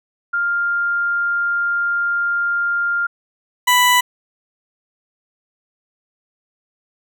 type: tone pair in turn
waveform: sine / 20% pulse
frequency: 1400 / 989.9 Hz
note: F6 / B5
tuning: +4 / +4 cents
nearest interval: tritone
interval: 600 cents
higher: first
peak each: -16 / -6 dBFS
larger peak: second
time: 0.33-3.07 / 3.67-4.01 s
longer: first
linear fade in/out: 10 ms
effects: none